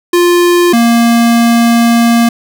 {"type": "tone pair in turn", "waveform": "square", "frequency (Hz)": [350, 233.6], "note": ["F4", "A#3"], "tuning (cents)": [4, 4], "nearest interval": "perfect fifth", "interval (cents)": 700, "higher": "first", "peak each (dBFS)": -6, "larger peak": "neither", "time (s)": [[0.13, 0.73], [0.73, 2.29]], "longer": "second", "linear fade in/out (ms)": 5, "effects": []}